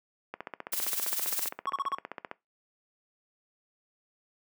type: click train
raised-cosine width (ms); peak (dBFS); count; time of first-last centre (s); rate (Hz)
0.5; -21; 31; 0.34-2.314; 15.2
type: noise with tremolo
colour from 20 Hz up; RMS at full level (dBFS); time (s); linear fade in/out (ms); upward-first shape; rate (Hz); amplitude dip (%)
blue; -29; 0.72-1.49; 10; sine; 20; 65
type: tone bursts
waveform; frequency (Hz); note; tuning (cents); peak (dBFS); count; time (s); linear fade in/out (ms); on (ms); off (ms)
triangle; 1108.7; C#6; 0; -25; 5; 1.67-1.948; 2; 26; 37
effects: noise-tail reverb RT60 0.2 s tail -20 dB re dry + high-pass 300 Hz 12 dB/octave